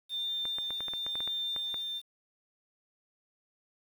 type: tone with tremolo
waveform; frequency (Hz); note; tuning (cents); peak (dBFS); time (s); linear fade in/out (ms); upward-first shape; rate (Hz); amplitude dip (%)
sine; 3598; A7; +38; -31; 0.09-2.02; 50; sine; 0.97; 25
type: clicks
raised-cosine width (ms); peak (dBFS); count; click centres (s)
0.5; -27; 12; 0.454 / 0.585 / 0.706 / 0.806 / 0.883 / 0.936 / 1.065 / 1.155 / 1.205 / 1.276 / 1.563 / 1.743
effects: 9-bit